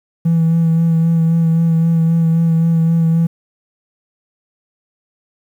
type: tone with vibrato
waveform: triangle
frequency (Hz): 164.81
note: E3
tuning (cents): 0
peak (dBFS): -7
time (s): 0.25-3.27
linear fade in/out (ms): 10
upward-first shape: sine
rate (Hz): 3.8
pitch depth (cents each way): 20
effects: tanh soft clip ceiling -6 dBFS + 8-bit